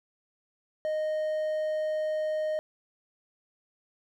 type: tone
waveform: triangle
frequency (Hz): 619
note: D#5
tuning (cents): -9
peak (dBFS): -25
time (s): 0.85-2.59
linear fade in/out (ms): 0
effects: none